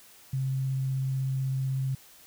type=tone with vibrato; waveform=sine; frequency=133 Hz; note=C3; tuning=29 cents sharp; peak=-26 dBFS; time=0.33-1.95 s; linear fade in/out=5 ms; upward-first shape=triangle; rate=16 Hz; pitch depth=10 cents each way; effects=white hiss -54 dBFS RMS until 2.26 s